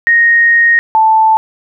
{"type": "tone pair in turn", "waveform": "sine", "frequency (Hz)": [1864.7, 880], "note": ["A#6", "A5"], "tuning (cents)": [0, 0], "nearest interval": "octave + minor second", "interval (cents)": 1300, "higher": "first", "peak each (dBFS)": -5, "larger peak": "neither", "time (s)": [[0.07, 0.79], [0.95, 1.37]], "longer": "first", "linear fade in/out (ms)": 0, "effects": []}